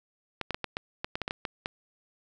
clicks, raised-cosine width 0.3 ms, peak -15 dBFS, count 12, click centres 0.413 / 0.507 / 0.545 / 0.643 / 0.769 / 1.045 / 1.155 / 1.217 / 1.279 / 1.309 / 1.452 / 1.659 s, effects none

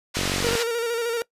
white band-pass noise, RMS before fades -28 dBFS, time 0.14-0.64 s, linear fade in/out 20 ms, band 680 to 5100 Hz, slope 12 dB/octave
click train, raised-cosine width 2 ms, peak -14 dBFS, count 19, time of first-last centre 0.17-0.553 s, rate 47 Hz
45% pulse tone with vibrato, 466.2 Hz, A#4, in tune, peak -23 dBFS, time 0.44-1.22 s, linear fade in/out 0 ms, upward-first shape square, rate 13 Hz, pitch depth 36 cents each way
effects noise-tail reverb RT60 0.1 s tail -21 dB re dry + resampled to 32000 Hz

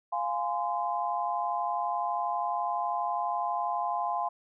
sine chord, F minor, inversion none, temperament equal with one note detuned, 698.5 / 830.6 / 1032.1 Hz, F5 / Ab5 / C6, 0 / 0 / -24 cents, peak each -32 dBFS, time 0.12-4.29 s, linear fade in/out 10 ms, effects none

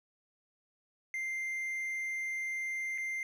triangle tone with dropouts, 2093 Hz, C7, in tune, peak -32 dBFS, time 1.14-3.23 s, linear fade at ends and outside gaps 1 ms, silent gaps 2.978-2.982 s, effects none

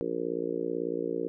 harmonic tone, 58.1 Hz, A#1, 5 cents flat, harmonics 3 / 4 / 5 / 6 / 7 / 8 / 9, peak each -42 / -45 / -36 / -35 / -36 / -33 / -42 dBFS, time 0.01-1.28 s, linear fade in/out 0 ms, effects none

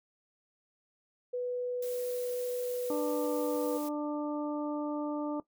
sine tone, 493.9 Hz, B4, in tune, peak -31 dBFS, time 1.33-3.78 s, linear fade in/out 10 ms
blue noise, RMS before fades -46 dBFS, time 1.82-3.89 s, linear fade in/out 5 ms
harmonic tone, 296.7 Hz, D4, 18 cents sharp, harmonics 1 / 2 / 3 / 4, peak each -32 / -38 / -42 / -44 dBFS, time 2.9-5.4 s, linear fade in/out 2 ms
effects noise-tail reverb RT60 0.1 s tail -18 dB re dry

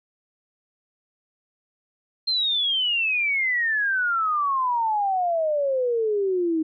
sine exponential sweep, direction down, 4197 to 311.1 Hz, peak -20 dBFS, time 2.27-6.63 s, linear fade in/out 10 ms, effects none

